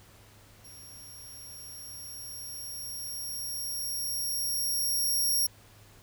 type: tone with level ramp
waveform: 10% pulse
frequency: 5588 Hz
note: F8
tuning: in tune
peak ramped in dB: -42 to -18 dBFS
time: 0.64-5.47 s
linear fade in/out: 10 ms
effects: added 103 Hz sine -57 dBFS peak until 6.02 s + pink hiss -57 dBFS RMS until 6.02 s